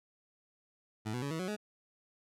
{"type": "tone with pitch steps", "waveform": "20% pulse", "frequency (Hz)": [108.3, 123.69, 141.26, 161.33, 184.25, 210.4], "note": ["A2", "B2", "C#3", "E3", "F#3", "G#3"], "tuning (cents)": [-27, 3, 33, -37, -7, 23], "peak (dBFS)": -30, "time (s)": [1.05, 1.566], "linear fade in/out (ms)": 20, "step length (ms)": 86, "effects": ["low-pass 11000 Hz 12 dB/octave"]}